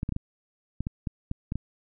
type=clicks; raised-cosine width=5 ms; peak=-17 dBFS; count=10; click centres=0.031 / 0.091 / 0.123 / 0.164 / 0.806 / 0.869 / 1.072 / 1.314 / 1.521 / 1.556 s; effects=none